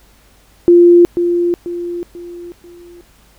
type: tone with echo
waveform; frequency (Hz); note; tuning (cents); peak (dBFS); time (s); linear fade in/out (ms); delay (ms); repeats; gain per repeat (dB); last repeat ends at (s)
sine; 347.6; F4; -8; -3; 0.68-1.05; 0; 490; 4; -8; 3.01
effects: added 50 Hz sine -50 dBFS peak until 3.38 s + pink hiss -50 dBFS RMS until 3.38 s